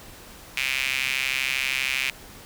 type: tone with high-pass filter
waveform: sawtooth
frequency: 132.6 Hz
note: C3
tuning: 23 cents sharp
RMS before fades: -26 dBFS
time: 0.57-2.1 s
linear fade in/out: 0 ms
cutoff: 2400 Hz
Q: 4.8
effects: pink hiss -45 dBFS RMS until 2.45 s